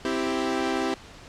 sawtooth chord, C major, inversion none, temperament equal, 261.6 / 329.6 / 392 Hz, C4 / E4 / G4, 0 / 0 / 0 cents, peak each -25 dBFS, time 0.05-0.94 s, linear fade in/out 0 ms, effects pink hiss -46 dBFS RMS until 1.28 s + low-pass 6000 Hz 12 dB/octave

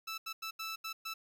15% pulse tone bursts at uneven times, 1318.5 Hz, E6, in tune, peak -32 dBFS, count 6, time 0.07-0.18 / 0.26-0.33 / 0.42-0.51 / 0.59-0.76 / 0.84-0.93 / 1.05-1.14 s, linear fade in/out 10 ms, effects 11-bit

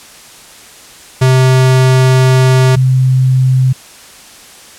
square / sine tone pair in turn, 129.8 / 129.8 Hz, C3 / C3, -13 / -13 cents, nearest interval unison, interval 0 cents, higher neither, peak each -6 dBFS, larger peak neither, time 1.21-2.76 / 2.76-3.73 s, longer first, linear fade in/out 10 ms, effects white hiss -36 dBFS RMS until 4.78 s + low-pass 10000 Hz 12 dB/octave

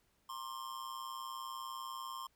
square tone with amplitude modulation, 1060 Hz, C6, 22 cents sharp, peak -39 dBFS, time 0.29-2.27 s, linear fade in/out 5 ms, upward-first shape sine, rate 120 Hz, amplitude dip 85%, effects pink hiss -75 dBFS RMS until 2.35 s

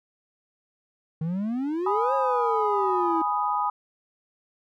triangle exponential two-way sweep, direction up then down, 154.2 to 546 to 321.1 Hz, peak -23 dBFS, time 1.21-3.22 s, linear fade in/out 5 ms, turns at 2.14 s
sine chord, G# minor, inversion none, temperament equal, 830.6 / 987.8 / 1244.5 Hz, G#5 / B5 / D#6, 0 / 0 / 0 cents, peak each -27 dBFS, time 1.86-3.7 s, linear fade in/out 5 ms
effects none

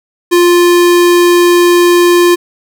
square tone, 350 Hz, F4, 4 cents sharp, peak -5 dBFS, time 0.31-2.36 s, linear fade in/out 20 ms, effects none

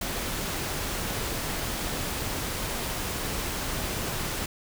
pink noise, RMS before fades -31 dBFS, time 0.01-4.46 s, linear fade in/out 5 ms, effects none

